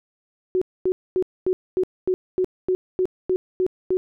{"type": "tone bursts", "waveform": "sine", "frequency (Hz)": 370, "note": "F#4", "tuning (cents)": 0, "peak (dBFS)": -17, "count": 12, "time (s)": [0.55, 3.97], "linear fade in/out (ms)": 0, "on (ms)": 65, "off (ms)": 240, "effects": []}